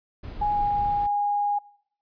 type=noise; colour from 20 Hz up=brown; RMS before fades=-35 dBFS; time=0.23-1.07 s; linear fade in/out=10 ms
type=tone with pitch glide; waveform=sine; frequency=830.6 to 820.1 Hz; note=G#5 to G#5; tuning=0 to -22 cents; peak=-21 dBFS; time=0.41-1.59 s; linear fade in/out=10 ms; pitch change=-22 cents; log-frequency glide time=0.52-0.59 s
effects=noise-tail reverb RT60 0.7 s tail -24 dB re dry + resampled to 11025 Hz

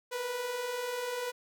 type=tone pair together; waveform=sawtooth; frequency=473.4 / 493.9 Hz; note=A#4 / B4; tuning=+27 / 0 cents; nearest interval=minor second; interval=73 cents; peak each=-38 / -30 dBFS; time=0.11-1.32 s; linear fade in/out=20 ms; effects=none

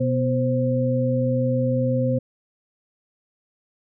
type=tone cluster; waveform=sine; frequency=125 / 246.9 / 523 Hz; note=B2 / B3 / C5; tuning=+21 / 0 / -1 cents; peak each=-22 / -24 / -23 dBFS; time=0-2.19 s; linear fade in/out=10 ms; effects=none

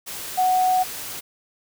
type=tone in noise; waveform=sine; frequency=740 Hz; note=F#5; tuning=in tune; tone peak=-16 dBFS; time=0.37-0.84 s; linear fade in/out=20 ms; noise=white; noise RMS=-33 dBFS; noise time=0.06-1.21 s; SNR=+14 dB; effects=none

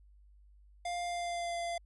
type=tone with pitch glide; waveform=square; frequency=701 to 687 Hz; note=F5 to F5; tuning=+6 to -29 cents; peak=-35 dBFS; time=0.85-1.78 s; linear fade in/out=5 ms; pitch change=-35 cents; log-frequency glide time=1.04-1.56 s; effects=added 50 Hz sine -57 dBFS peak until 1.85 s + resampled to 24000 Hz

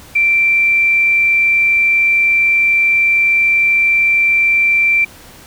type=tone; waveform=sine; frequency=2349 Hz; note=D7; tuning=in tune; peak=-9 dBFS; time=0.15-5.05 s; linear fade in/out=10 ms; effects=pink hiss -39 dBFS RMS until 5.46 s

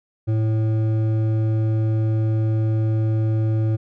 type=tone with hard clipping; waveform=sine; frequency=110 Hz; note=A2; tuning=in tune; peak=-19 dBFS; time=0.27-3.77 s; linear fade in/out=20 ms; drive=9 dB; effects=none

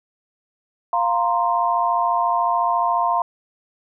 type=chord; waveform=sine; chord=F suspended fourth; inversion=none; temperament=equal; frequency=698.5 / 932.3 / 1046.5 Hz; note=F5 / Bb5 / C6; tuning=0 / 0 / 0 cents; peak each=-21 dBFS; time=0.93-3.22 s; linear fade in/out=2 ms; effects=none

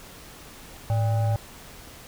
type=tone with frequency modulation; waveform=sine; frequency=107.7 Hz; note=A2; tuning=37 cents flat; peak=-20 dBFS; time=0.9-1.36 s; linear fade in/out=0 ms; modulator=689 Hz; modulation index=0.47; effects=pink hiss -45 dBFS RMS until 2.07 s

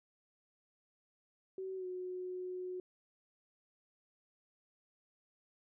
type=tone with pitch glide; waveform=sine; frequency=379.1 to 365.6 Hz; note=F#4 to F#4; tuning=+42 to -21 cents; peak=-39 dBFS; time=1.58-2.8 s; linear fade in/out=2 ms; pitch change=-63 cents; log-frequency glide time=1.76-1.86 s; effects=none

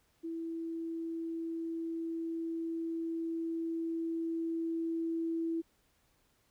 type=tone with level ramp; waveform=sine; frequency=329.6 Hz; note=E4; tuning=in tune; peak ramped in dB=-36 to -31 dBFS; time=0.23-5.62 s; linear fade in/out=20 ms; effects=pink hiss -72 dBFS RMS until 6.5 s

